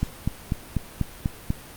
click train, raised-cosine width 5 ms, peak -10 dBFS, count 7, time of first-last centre 0.03-1.504 s, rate 4.07 Hz, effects pink hiss -43 dBFS RMS until 1.76 s + Opus 48 kbps

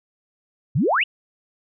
sine exponential sweep, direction up, 109.9 to 3117 Hz, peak -16 dBFS, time 0.75-1.04 s, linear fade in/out 10 ms, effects none

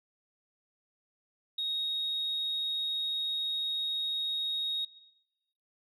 sine tone, 3754 Hz, A#7, 11 cents sharp, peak -29 dBFS, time 1.58-4.85 s, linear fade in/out 5 ms, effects noise-tail reverb RT60 1.0 s tail -19 dB re dry + tanh soft clip ceiling -26 dBFS

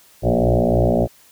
sine tone with frequency modulation, 237.1 Hz, A#3, 30 cents sharp, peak -13 dBFS, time 0.22-1.08 s, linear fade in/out 50 ms, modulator 59.7 Hz, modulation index 7.3, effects white hiss -51 dBFS RMS until 1.31 s

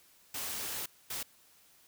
white noise bursts at uneven times, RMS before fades -38 dBFS, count 2, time 0.34-0.86 / 1.1-1.23 s, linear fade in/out 5 ms, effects white hiss -63 dBFS RMS until 1.87 s

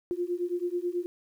sine beating tone pair, 348.1 / 357.3 Hz, F4 / F4, -6 / +40 cents, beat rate 9.2 Hz, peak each -31 dBFS, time 0.11-1.06 s, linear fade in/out 0 ms, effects 10-bit

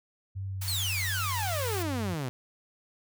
sine tone with vibrato, 95.9 Hz, G2, 37 cents flat, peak -32 dBFS, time 0.35-2.15 s, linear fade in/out 20 ms, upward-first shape triangle, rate 2.6 Hz, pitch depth 21 cents each way
white high-pass noise, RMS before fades -38 dBFS, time 0.61-1.83 s, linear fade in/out 10 ms, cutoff 770 Hz, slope 24 dB/octave
sawtooth exponential sweep, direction down, 4501 to 119.1 Hz, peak -27 dBFS, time 0.68-2.29 s, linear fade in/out 0 ms
effects none

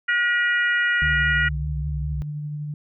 harmonic tone, 480.1 Hz, B4, 49 cents flat, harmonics 3 / 4 / 5 / 6, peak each -21 / -21 / -32 / -32 dBFS, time 0.08-1.49 s, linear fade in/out 10 ms
sine tone with vibrato, 67.1 Hz, C2, 44 cents sharp, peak -25 dBFS, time 1.02-2.22 s, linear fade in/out 0 ms, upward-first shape sine, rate 4.9 Hz, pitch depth 110 cents each way
sine tone with tremolo, 148.5 Hz, D3, 20 cents sharp, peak -26 dBFS, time 1.02-2.74 s, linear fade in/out 2 ms, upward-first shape triangle, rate 12 Hz, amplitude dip 25%
effects none

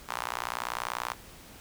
sawtooth tone with high-pass filter, 60.2 Hz, B1, 44 cents flat, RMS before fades -35 dBFS, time 0.08-1.14 s, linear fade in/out 20 ms, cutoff 1000 Hz, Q 2.5, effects pink hiss -50 dBFS RMS until 1.6 s

